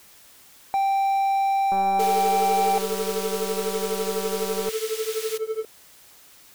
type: tone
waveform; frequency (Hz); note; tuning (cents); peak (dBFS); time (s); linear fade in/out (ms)
triangle; 784; G5; 0; -17; 0.74-2.78; 0
type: click train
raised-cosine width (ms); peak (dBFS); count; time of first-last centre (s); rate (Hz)
1; -20; 574; 1.72-4.689; 193
type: high-pass noise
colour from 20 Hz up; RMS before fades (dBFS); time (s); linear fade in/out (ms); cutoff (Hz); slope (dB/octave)
pink; -35; 1.99-5.38; 10; 2500; 12
type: tone with tremolo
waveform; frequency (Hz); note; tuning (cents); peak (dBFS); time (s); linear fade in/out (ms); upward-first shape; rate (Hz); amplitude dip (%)
triangle; 440; A4; 0; -19; 1.99-5.65; 2; triangle; 12; 100
effects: white hiss -51 dBFS RMS until 6.54 s